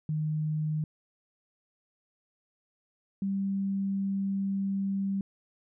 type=tone pair in turn; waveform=sine; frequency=154.1 / 195.81 Hz; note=D#3 / G3; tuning=-16 / -2 cents; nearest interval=major third; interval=414 cents; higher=second; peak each=-27 dBFS; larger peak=neither; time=0.09-0.84 / 3.22-5.21 s; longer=second; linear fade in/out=2 ms; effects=none